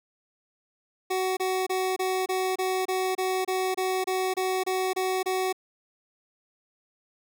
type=tone bursts; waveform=25% pulse; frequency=374.1 Hz; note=F#4; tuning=19 cents sharp; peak=-21 dBFS; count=15; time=1.1-5.528 s; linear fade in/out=10 ms; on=270 ms; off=27 ms; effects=none